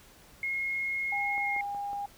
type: tone with pitch glide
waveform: sine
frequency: 2156 to 2141 Hz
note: C#7 to C7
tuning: -49 to +39 cents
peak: -29 dBFS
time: 0.43-1.61 s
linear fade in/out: 2 ms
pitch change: -12 cents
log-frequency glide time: 1.42-1.48 s
type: tone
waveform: sine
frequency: 809 Hz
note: G#5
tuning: 46 cents flat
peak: -32 dBFS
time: 1.12-2.06 s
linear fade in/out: 5 ms
type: click train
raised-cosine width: 1 ms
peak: -33 dBFS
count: 4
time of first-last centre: 1.38-1.931 s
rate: 5.44 Hz
effects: pink hiss -56 dBFS RMS until 2.17 s